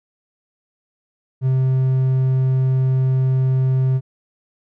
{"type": "tone", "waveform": "triangle", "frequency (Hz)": 130.81, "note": "C3", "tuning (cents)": 0, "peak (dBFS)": -12, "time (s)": [1.41, 4.01], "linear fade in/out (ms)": 50, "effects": []}